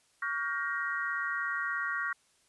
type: chord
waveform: sine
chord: G half-diminished seventh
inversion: second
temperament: just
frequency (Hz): 1128.9 / 1411.2 / 1568 / 1881.6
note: Db6 / F6 / G6 / Bb6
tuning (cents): +31 / +18 / 0 / +16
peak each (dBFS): -37 / -35 / -38 / -35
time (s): 0.22-2.13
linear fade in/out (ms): 5
effects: white hiss -68 dBFS RMS until 2.48 s + resampled to 24000 Hz